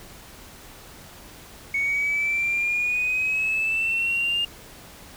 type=exponential sweep; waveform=sine; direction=up; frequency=2217 to 2822 Hz; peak=-20 dBFS; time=1.74-4.45 s; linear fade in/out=5 ms; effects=tanh soft clip ceiling -17 dBFS + pink hiss -45 dBFS RMS until 5.16 s